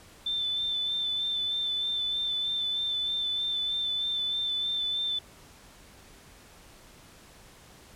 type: tone with vibrato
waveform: sine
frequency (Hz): 3539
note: A7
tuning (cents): +9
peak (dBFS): -27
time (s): 0.26-5.19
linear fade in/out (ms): 5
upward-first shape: sine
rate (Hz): 3.2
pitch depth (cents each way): 21
effects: pink hiss -53 dBFS RMS until 7.95 s + low-pass 12000 Hz 12 dB/octave